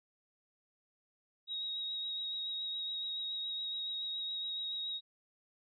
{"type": "tone with vibrato", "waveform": "sine", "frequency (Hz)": 3794, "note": "A#7", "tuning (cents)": 30, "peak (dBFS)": -36, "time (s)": [1.47, 5.01], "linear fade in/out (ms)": 50, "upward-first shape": "triangle", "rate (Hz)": 7.1, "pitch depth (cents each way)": 20, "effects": []}